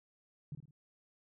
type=tone with echo; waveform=sine; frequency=144.9 Hz; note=D3; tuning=23 cents flat; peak=-39 dBFS; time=0.52-0.55 s; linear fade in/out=2 ms; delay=53 ms; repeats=3; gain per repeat=-7 dB; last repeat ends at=0.709 s; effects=none